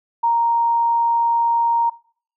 sine tone, 932.3 Hz, A#5, in tune, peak -14 dBFS, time 0.23-1.9 s, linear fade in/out 10 ms, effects noise-tail reverb RT60 0.5 s tail -21 dB re dry

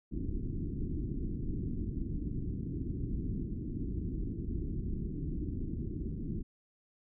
pink low-pass noise, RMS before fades -36 dBFS, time 0.11-6.43 s, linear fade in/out 20 ms, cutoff 350 Hz, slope 48 dB/octave, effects none

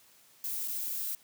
violet noise with dropouts, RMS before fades -35 dBFS, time 0.44-1.15 s, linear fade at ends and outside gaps 2 ms, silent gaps 0.678-0.681 s, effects white hiss -61 dBFS RMS until 1.23 s + high-pass 80 Hz 12 dB/octave

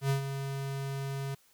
square tone with ADSR envelope, 137.2 Hz, C#3, 17 cents flat, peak -25 dBFS, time 0.01-1.35 s, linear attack 89 ms, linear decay 110 ms, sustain -9 dB, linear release 9 ms, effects white hiss -65 dBFS RMS until 1.53 s

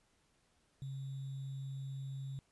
sine tone with sample-and-hold, 135.4 Hz, C#3, 40 cents flat, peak -40 dBFS, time 0.82-2.39 s, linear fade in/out 0 ms, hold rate 3675 Hz, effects pink hiss -74 dBFS RMS until 2.51 s + resampled to 24000 Hz

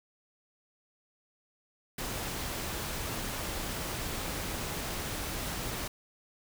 pink noise, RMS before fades -36 dBFS, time 1.98-5.88 s, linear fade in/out 5 ms, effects none

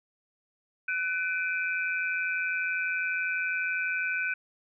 sine tone cluster, 1502 / 2356 / 2528 Hz, F#6 / D7 / D#7, +26 / +5 / +27 cents, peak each -29 / -33 / -35 dBFS, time 0.88-4.34 s, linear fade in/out 5 ms, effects none

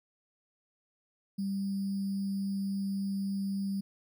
sine tone with sample-and-hold, 196.4 Hz, G3, 4 cents sharp, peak -30 dBFS, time 1.38-3.81 s, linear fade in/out 10 ms, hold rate 4900 Hz, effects none

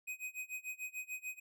square tone with tremolo, 2508 Hz, D#7, 13 cents sharp, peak -39 dBFS, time 0.07-1.4 s, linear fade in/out 10 ms, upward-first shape sine, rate 6.8 Hz, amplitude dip 95%, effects none

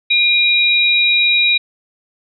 sine tone pair together, 2411 / 3827 Hz, D7 / A#7, +45 / +45 cents, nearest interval minor sixth, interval 800 cents, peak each -13 dBFS, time 0.1-1.58 s, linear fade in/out 10 ms, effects none

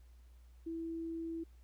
sine tone, 329.3 Hz, E4, 2 cents flat, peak -38 dBFS, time 0.66-1.44 s, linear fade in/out 10 ms, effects added 60 Hz sine -56 dBFS peak until 1.63 s + pink hiss -74 dBFS RMS until 1.63 s

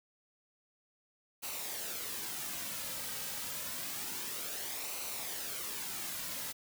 white noise with flanger, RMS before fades -40 dBFS, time 1.42-6.53 s, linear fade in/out 20 ms, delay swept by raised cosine 0.58 to 2.88 ms, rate 0.28 Hz, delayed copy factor -0.5, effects none

